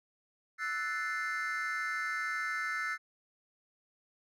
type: chord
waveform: triangle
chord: F# half-diminished seventh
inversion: third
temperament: equal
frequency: 1318.5 / 1480 / 1760 / 2093 Hz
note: E6 / F#6 / A6 / C7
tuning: 0 / 0 / 0 / 0 cents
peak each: -36 / -36 / -35 / -36 dBFS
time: 0.58-2.98 s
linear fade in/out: 50 ms
effects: tanh soft clip ceiling -25 dBFS